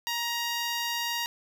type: tone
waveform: 10% pulse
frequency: 942 Hz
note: A#5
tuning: 18 cents sharp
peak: -20 dBFS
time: 0.07-1.26 s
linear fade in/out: 0 ms
effects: none